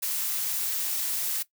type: noise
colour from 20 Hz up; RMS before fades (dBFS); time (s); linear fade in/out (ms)
blue; -29; 0.02-1.43; 10
effects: noise-tail reverb RT60 0.1 s tail -17 dB re dry